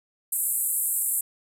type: band-pass noise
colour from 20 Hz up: white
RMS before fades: -26 dBFS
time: 0.32-1.21 s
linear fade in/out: 5 ms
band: 7700 to 14000 Hz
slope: 96 dB/octave
effects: none